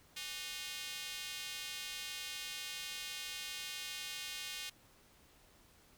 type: tone with high-pass filter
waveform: square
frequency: 166.1 Hz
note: E3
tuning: 13 cents sharp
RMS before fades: -44 dBFS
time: 0.16-4.7 s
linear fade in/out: 10 ms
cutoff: 2900 Hz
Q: 1.5
effects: pink hiss -65 dBFS RMS until 5.97 s